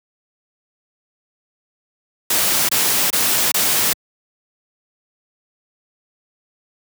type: noise bursts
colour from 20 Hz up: white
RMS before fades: -17 dBFS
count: 4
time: 2.3-3.932 s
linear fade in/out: 5 ms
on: 390 ms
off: 24 ms
effects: high-pass 100 Hz 12 dB/octave